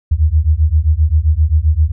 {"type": "beating tone pair", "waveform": "sine", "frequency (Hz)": [74, 81.6], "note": ["D2", "E2"], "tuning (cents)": [14, -17], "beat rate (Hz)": 7.6, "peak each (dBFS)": -12, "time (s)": [0.11, 1.92], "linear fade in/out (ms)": 10, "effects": []}